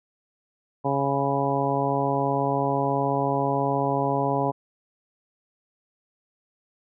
harmonic tone with a mistuned harmonic, 138.59 Hz, C#3, in tune, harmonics 1 / 2 / 3 / 4 / 5 / 6 / 7, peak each -29 / -29 / -29 / -29 / -29 / -29 / -29 dBFS, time 0.84-4.52 s, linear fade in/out 20 ms, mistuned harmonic 7, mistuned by +25 cents, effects none

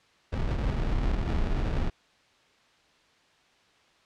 brown noise with sample-and-hold, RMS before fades -27 dBFS, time 0.32-1.9 s, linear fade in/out 10 ms, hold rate 1050 Hz, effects white hiss -62 dBFS RMS until 4.05 s + low-pass 4000 Hz 12 dB/octave

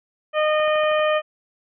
harmonic tone, 613 Hz, D#5, 26 cents flat, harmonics 1 / 2 / 3 / 4 / 5, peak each -18 / -24 / -28 / -30 / -32 dBFS, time 0.33-1.22 s, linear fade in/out 50 ms
click train, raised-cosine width 0.5 ms, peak -24 dBFS, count 6, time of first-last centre 0.6-0.994 s, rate 12.7 Hz
effects none

